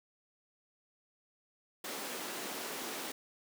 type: high-pass noise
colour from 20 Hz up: pink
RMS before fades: -41 dBFS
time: 1.84-3.12 s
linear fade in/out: 5 ms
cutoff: 240 Hz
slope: 24 dB/octave
effects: none